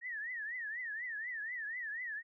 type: tone with vibrato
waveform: sine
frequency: 1839 Hz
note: A#6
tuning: 24 cents flat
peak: -38 dBFS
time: 0.01-2.23 s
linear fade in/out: 50 ms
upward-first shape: triangle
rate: 4.1 Hz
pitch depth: 190 cents each way
effects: none